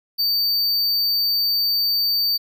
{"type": "tone", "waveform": "square", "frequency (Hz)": 4600, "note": "D8", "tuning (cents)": -37, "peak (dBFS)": -18, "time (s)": [0.18, 2.38], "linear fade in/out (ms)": 20, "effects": []}